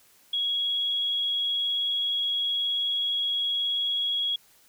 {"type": "tone with vibrato", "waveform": "sine", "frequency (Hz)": 3322, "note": "G#7", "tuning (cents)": 0, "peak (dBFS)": -24, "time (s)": [0.33, 4.36], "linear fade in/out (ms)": 5, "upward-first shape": "sine", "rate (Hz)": 19, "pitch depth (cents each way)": 9, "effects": ["white hiss -59 dBFS RMS until 4.68 s"]}